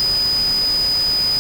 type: tone in noise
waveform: sine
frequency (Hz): 4978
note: D#8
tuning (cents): 0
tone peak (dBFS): -15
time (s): 0-1.39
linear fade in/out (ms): 0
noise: pink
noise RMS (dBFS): -30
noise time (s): 0-1.39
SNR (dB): +12
effects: none